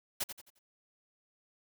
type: noise with echo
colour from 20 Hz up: white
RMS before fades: -33 dBFS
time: 0.2-0.24 s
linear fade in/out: 10 ms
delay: 88 ms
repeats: 4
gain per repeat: -9 dB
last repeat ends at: 0.592 s
effects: none